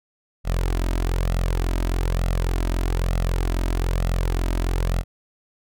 sawtooth tone with flanger, 43.65 Hz, F1, in tune, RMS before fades -22 dBFS, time 0.44-5.04 s, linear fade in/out 50 ms, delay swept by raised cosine 1.5 to 3.2 ms, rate 1.1 Hz, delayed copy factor +0.55, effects none

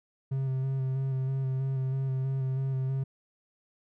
triangle tone with vibrato, 132.9 Hz, C3, 27 cents sharp, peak -25 dBFS, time 0.31-3.04 s, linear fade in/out 10 ms, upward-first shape square, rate 3.1 Hz, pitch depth 19 cents each way, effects none

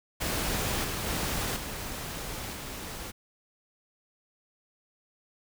pink noise with level steps, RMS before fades -30 / -33 / -31 / -37 / -39 dBFS, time 0.2-3.12 s, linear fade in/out 20 ms, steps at 0.84 / 1.06 / 1.56 / 2.53 s, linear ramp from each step 5 ms, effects none

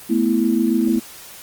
sine chord, A suspended second, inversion none, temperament equal, 220 / 246.9 / 329.6 Hz, A3 / B3 / E4, 0 / 0 / 0 cents, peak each -19 dBFS, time 0.09-1 s, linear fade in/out 20 ms, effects white hiss -39 dBFS RMS until 1.42 s + Opus 24 kbps

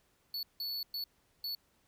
square tone bursts at uneven times, 4435 Hz, C#8, in tune, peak -36 dBFS, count 4, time 0.34-0.43 / 0.6-0.83 / 0.94-1.04 / 1.44-1.55 s, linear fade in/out 2 ms, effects pink hiss -72 dBFS RMS until 1.87 s

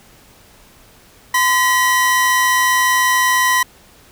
45% pulse tone pair together, 1020 / 1925.5 Hz, C6 / B6, -44 / -44 cents, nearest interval major seventh, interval 1100 cents, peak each -15 dBFS, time 1.34-3.63 s, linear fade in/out 5 ms, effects pink hiss -47 dBFS RMS until 4.11 s

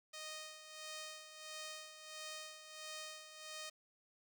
5% pulse tone with tremolo, 621 Hz, D#5, 3 cents flat, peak -34 dBFS, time 0.13-3.7 s, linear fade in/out 10 ms, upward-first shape sine, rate 1.5 Hz, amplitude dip 65%, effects none

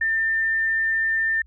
sine tone, 1796 Hz, A6, 35 cents sharp, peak -19 dBFS, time 0.01-1.42 s, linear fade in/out 5 ms, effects added 60 Hz sine -48 dBFS peak until 1.46 s

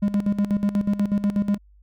triangle tone with tremolo, 203.2 Hz, G#3, 38 cents flat, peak -15 dBFS, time 0.02-1.58 s, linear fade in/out 10 ms, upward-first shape square, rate 8.2 Hz, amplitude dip 75%, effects added 50 Hz sine -50 dBFS peak until 1.82 s

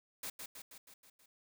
white noise with echo, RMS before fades -42 dBFS, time 0.23-0.3 s, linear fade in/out 5 ms, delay 160 ms, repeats 6, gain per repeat -4 dB, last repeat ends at 1.26 s, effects none

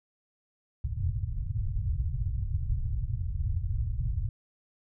white low-pass noise, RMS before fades -30 dBFS, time 0.84-4.29 s, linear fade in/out 5 ms, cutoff 120 Hz, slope 48 dB/octave, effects none

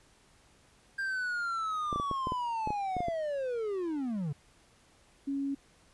triangle linear sweep, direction down, 1600 to 134.5 Hz, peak -29 dBFS, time 0.98-4.33 s, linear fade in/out 10 ms
clicks, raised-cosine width 2 ms, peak -22 dBFS, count 11, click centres 1.928 / 1.96 / 1.999 / 2.113 / 2.271 / 2.321 / 2.674 / 2.705 / 2.967 / 3.005 / 3.084 s
sine tone, 277.2 Hz, C#4, in tune, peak -30 dBFS, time 5.27-5.55 s, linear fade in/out 10 ms
effects pink hiss -63 dBFS RMS until 5.93 s + resampled to 24000 Hz

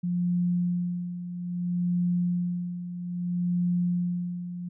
sine tone with tremolo, 176.5 Hz, F3, 19 cents sharp, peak -22 dBFS, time 0.03-4.69 s, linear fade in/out 10 ms, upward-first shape sine, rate 0.61 Hz, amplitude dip 70%, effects none

